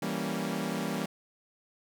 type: chord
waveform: sawtooth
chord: E diminished seventh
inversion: none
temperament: equal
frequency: 164.81 / 196 / 233.1 / 277.2 Hz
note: E3 / G3 / Bb3 / Db4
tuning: 0 / 0 / 0 / 0 cents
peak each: -33 / -31 / -32 / -34 dBFS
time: 0.02-1.06 s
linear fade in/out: 5 ms
effects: none